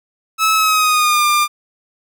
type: tone with pitch glide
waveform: sawtooth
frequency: 1298 to 1197.2 Hz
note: E6 to D6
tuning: -27 to +33 cents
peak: -8 dBFS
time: 0.38-1.48 s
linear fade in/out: 50 ms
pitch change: -140 cents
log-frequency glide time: 0.54-1.25 s
effects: none